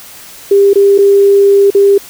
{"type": "tone with dropouts", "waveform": "sine", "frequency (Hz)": 398.9, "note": "G4", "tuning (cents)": 30, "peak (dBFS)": -3, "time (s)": [0.51, 1.98], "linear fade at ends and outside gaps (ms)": 5, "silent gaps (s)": [[0.734, 0.756], [0.98, 0.986], [1.704, 1.748]], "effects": ["white hiss -33 dBFS RMS until 2.09 s"]}